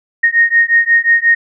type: beating tone pair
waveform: sine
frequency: 1855 / 1860.6 Hz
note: A#6 / A#6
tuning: -9 / -4 cents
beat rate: 5.6 Hz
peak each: -11 dBFS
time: 0.23-1.35 s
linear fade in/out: 10 ms
effects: none